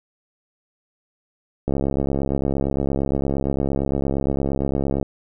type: click train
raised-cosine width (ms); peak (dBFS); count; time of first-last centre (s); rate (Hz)
2; -9; 231; 1.68-5.028; 68.7
effects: none